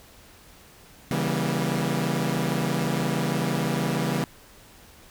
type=chord; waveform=sawtooth; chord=C# diminished seventh; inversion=none; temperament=equal with one note detuned; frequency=138.59 / 164.81 / 196 / 238.9 Hz; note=C#3 / E3 / G3 / Bb3; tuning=0 / 0 / 0 / +43 cents; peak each=-25 / -24 / -26 / -26 dBFS; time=1.11-4.24 s; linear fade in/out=0 ms; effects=pink hiss -51 dBFS RMS until 5.1 s